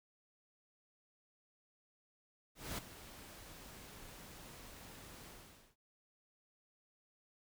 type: noise with ADSR envelope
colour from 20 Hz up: pink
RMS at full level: -41 dBFS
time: 2.55-5.76 s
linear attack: 230 ms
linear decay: 13 ms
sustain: -13 dB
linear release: 480 ms
effects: none